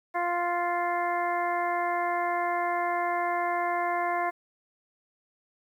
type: harmonic tone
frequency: 349.2 Hz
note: F4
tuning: in tune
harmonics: 1 / 2 / 3 / 4 / 5 / 6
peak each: -35 / -28 / -31 / -39 / -36 / -37 dBFS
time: 0.14-4.31 s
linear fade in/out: 20 ms
effects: 10-bit